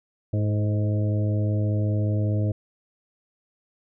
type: harmonic tone with a mistuned harmonic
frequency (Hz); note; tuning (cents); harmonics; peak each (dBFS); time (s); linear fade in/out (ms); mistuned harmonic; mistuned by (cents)
105.1; G#2; +21; 1 / 2 / 3 / 4 / 5 / 6; -21 / -32 / -32 / -39 / -36 / -37; 0.33-2.52; 5; 4; +35
effects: none

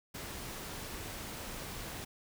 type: noise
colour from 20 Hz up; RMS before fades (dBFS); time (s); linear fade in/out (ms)
pink; -43; 0.14-2.05; 10
effects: none

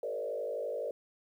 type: tone with frequency modulation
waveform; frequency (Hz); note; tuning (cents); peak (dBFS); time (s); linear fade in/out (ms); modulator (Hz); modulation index
sine; 523.3; C5; 0; -33; 0.03-0.91; 2; 51.8; 1.7
effects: 11-bit

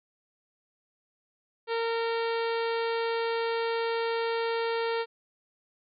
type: harmonic tone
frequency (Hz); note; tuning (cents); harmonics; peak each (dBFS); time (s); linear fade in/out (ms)
459.3; A#4; -26; 1 / 2 / 3 / 4 / 5 / 6 / 7 / 8 / 9 / 10; -28 / -34 / -38 / -40 / -42 / -44 / -45 / -46 / -47 / -48; 1.67-5.06; 50
effects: none

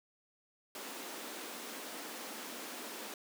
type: high-pass noise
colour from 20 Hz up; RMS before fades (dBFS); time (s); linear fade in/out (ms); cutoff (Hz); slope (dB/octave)
pink; -45; 0.75-3.14; 2; 220; 48
effects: none

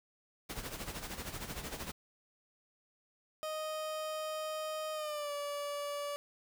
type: noise with tremolo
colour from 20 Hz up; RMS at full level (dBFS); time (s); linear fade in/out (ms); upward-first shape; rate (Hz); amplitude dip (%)
pink; -40; 0.49-1.92; 10; sine; 13; 65
type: tone with pitch glide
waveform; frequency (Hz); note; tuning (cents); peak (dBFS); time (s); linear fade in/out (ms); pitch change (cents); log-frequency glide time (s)
30% pulse; 622.3 to 577.3; D#5 to D5; 0 to -30; -34; 3.43-6.16; 0; -130; 4.93-5.32
effects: none

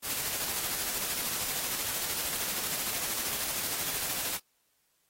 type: noise with tremolo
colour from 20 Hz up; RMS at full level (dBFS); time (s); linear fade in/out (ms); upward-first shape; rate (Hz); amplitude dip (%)
white; -32; 0.02-4.4; 50; square; 13; 25
effects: white hiss -73 dBFS RMS until 5.09 s + AAC 48 kbps

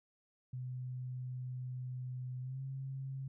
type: tone with pitch glide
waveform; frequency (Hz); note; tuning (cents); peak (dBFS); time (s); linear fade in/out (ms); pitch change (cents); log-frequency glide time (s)
sine; 126.7 to 134.23; B2 to C3; +45 to +45; -39; 0.53-3.28; 5; +100; 2.41-2.61
effects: none

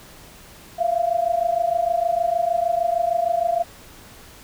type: tone pair together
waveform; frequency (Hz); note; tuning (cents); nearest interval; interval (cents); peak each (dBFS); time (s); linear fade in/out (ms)
sine; 672 / 698.5; E5 / F5; +33 / 0; minor second; 67; -21; 0.78-3.64; 20
effects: pink hiss -45 dBFS RMS until 4.43 s

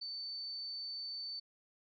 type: tone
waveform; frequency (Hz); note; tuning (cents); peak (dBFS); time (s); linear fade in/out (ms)
sine; 4533; C#8; +38; -40; 0.01-1.4; 10
effects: none

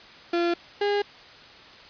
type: tone pair in turn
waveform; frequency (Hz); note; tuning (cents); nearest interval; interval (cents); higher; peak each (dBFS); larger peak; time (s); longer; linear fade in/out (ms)
35% pulse; 343.7 / 408.3; F4 / G#4; -28 / -29; minor third; 299; second; -20; neither; 0.33-0.54 / 0.81-1.02; neither; 5
effects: white hiss -47 dBFS RMS until 1.89 s + resampled to 11025 Hz

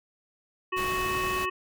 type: harmonic tone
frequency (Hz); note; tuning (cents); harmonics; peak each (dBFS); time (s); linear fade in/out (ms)
370; F#4; 0; 1 / 3 / 5 / 7 / 8; -33 / -29 / -36 / -34 / -42; 0.72-1.5; 10
type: noise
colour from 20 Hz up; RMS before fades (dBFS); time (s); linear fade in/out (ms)
pink; -36; 0.76-1.46; 20
effects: none

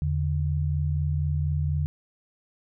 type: tone pair together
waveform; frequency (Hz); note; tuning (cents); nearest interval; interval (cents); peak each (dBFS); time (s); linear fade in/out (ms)
sine; 82 / 146.11; E2 / D3; -9 / -9; minor seventh; 1000; -25 / -26; 0.02-1.86; 0
effects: none

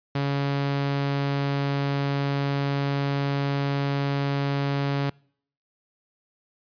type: tone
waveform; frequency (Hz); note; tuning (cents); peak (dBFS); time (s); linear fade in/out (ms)
sawtooth; 140.3; C#3; +21; -19; 0.15-5.1; 5
effects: noise-tail reverb RT60 0.6 s tail -26 dB re dry + resampled to 11025 Hz

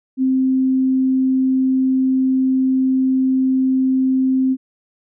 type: tone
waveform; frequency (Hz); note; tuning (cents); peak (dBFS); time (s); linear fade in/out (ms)
sine; 261.6; C4; 0; -13; 0.17-4.57; 50
effects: none

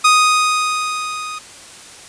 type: tone with level ramp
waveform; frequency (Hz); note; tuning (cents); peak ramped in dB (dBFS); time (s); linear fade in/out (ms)
sawtooth; 1244.5; D#6; 0; -4 to -22; 0.04-1.39; 10
effects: white hiss -38 dBFS RMS until 2.08 s + resampled to 22050 Hz

